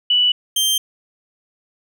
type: tone pair in turn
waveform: sine / sawtooth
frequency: 2960 / 3150 Hz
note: F#7 / G7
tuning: 0 / +8 cents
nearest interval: minor second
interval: 108 cents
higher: second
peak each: -12 / -12 dBFS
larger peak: neither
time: 0.1-0.32 / 0.56-0.78 s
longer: neither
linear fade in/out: 5 ms
effects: none